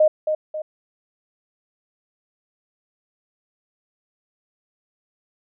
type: tone with echo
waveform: sine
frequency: 618 Hz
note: D#5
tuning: 12 cents flat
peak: -11 dBFS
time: 0-0.08 s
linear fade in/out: 5 ms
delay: 270 ms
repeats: 2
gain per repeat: -7 dB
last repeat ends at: 0.62 s
effects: none